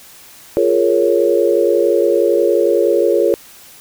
sine chord, Bb minor seventh, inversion second, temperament equal, 349.2 / 415.3 / 466.2 / 554.4 Hz, F4 / Ab4 / Bb4 / Db5, 0 / 0 / 0 / 0 cents, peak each -16 dBFS, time 0.57-3.34 s, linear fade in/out 0 ms, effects white hiss -41 dBFS RMS until 3.8 s

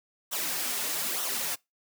white noise with flanger, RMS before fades -31 dBFS, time 0.31-1.56 s, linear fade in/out 20 ms, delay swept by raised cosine 0.42 to 6.22 ms, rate 1.1 Hz, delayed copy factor -0.7, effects noise-tail reverb RT60 0.2 s tail -24 dB re dry + high-pass 200 Hz 12 dB/octave

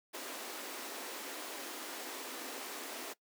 pink high-pass noise, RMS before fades -44 dBFS, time 0.13-3.14 s, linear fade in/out 20 ms, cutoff 260 Hz, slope 48 dB/octave, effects noise-tail reverb RT60 0.1 s tail -20 dB re dry

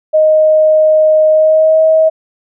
sine tone with pitch glide, 622.3 to 636.1 Hz, D#5 to D#5, 0 to +38 cents, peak -5 dBFS, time 0.13-2.1 s, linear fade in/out 20 ms, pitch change +38 cents, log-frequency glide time 1.3-1.82 s, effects none

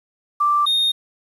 sine / triangle tone pair in turn, 1175 / 3692 Hz, D6 / A#7, +1 / -17 cents, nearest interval octave + minor sixth, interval 1982 cents, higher second, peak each -14 dBFS, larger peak neither, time 0.4-0.66 / 0.66-0.92 s, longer neither, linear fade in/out 10 ms, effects resampled to 32000 Hz + 8-bit

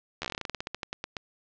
slowing click train, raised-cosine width 0.2 ms, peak -15 dBFS, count 20, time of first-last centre 0.22-1.168 s, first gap 12 ms, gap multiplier 1.14, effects low-pass 5000 Hz 12 dB/octave

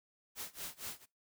white noise with tremolo, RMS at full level -42 dBFS, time 0.35-1.06 s, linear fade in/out 50 ms, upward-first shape sine, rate 4.3 Hz, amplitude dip 95%, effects noise-tail reverb RT60 0.2 s tail -21 dB re dry

